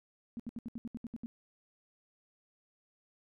sine tone bursts, 233.1 Hz, A#3, in tune, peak -37 dBFS, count 10, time 0.37-1.26 s, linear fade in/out 0 ms, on 26 ms, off 70 ms, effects none

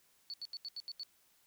sine tone bursts, 4453 Hz, C#8, 7 cents sharp, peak -40 dBFS, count 7, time 0.3-1.033 s, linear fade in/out 0 ms, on 37 ms, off 79 ms, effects white hiss -70 dBFS RMS until 1.46 s

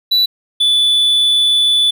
triangle tone pair in turn, 3956 / 3473 Hz, B7 / A7, +2 / -23 cents, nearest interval major second, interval 225 cents, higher first, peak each -8 / -8 dBFS, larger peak neither, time 0.11-0.26 / 0.6-1.91 s, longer second, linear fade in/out 10 ms, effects none

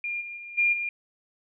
sine tone with level steps, 2406 Hz, D7, 41 cents sharp, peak -28 / -35 / -38 / -19 / -27 dBFS, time 0.04-0.89 s, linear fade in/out 2 ms, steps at 0.2 / 0.36 / 0.57 / 0.72 s, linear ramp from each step 20 ms, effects none

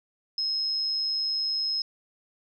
sine tone, 5150 Hz, E8, 41 cents flat, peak -25 dBFS, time 0.38-1.82 s, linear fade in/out 2 ms, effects none

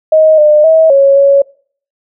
sine tone with pitch steps, 628 / 602 / 642 / 552 / 557 Hz, D#5 / D5 / E5 / C#5 / C#5, +16 / +43 / -46 / -7 / +8 cents, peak -3 dBFS, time 0.12-1.42 s, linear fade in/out 5 ms, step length 260 ms, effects noise-tail reverb RT60 0.5 s tail -24 dB re dry

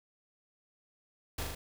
pink noise with echo, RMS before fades -36 dBFS, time 1.38-1.43 s, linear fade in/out 5 ms, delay 40 ms, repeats 3, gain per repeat -2 dB, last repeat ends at 1.55 s, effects none

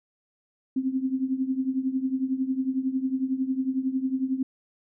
sine tone with tremolo, 262.6 Hz, C4, 6 cents sharp, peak -20 dBFS, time 0.76-4.43 s, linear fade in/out 5 ms, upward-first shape triangle, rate 11 Hz, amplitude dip 85%, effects none

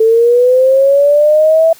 sine linear sweep, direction up, 440 to 659.3 Hz, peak -5 dBFS, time 0-1.73 s, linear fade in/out 5 ms, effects white hiss -41 dBFS RMS until 1.79 s + high-pass 80 Hz 12 dB/octave

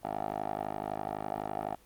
10% pulse tone with band-pass filter, 51.91 Hz, G#1, in tune, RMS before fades -35 dBFS, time 0.03-1.76 s, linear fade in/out 20 ms, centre 700 Hz, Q 3.7, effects pink hiss -61 dBFS RMS until 1.85 s + Opus 24 kbps

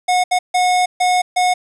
square tone bursts at uneven times, 727 Hz, F#5, 31 cents flat, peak -13 dBFS, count 5, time 0.08-0.24 / 0.31-0.39 / 0.54-0.86 / 1-1.22 / 1.36-1.54 s, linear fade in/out 10 ms, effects resampled to 24000 Hz + 7-bit

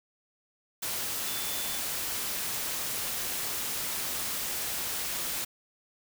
sine tone in noise, 3503 Hz, A7, 8 cents flat, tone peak -41 dBFS, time 1.27-1.79 s, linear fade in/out 10 ms, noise white, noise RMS -33 dBFS, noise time 0.82-5.45 s, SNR -11 dB, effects none

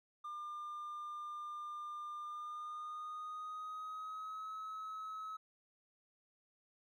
triangle tone with pitch glide, 1200 to 1286.1 Hz, D6 to E6, +37 to -43 cents, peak -40 dBFS, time 0.24-5.37 s, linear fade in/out 10 ms, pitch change +120 cents, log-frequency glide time 2.21-4.52 s, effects tanh soft clip ceiling -37 dBFS

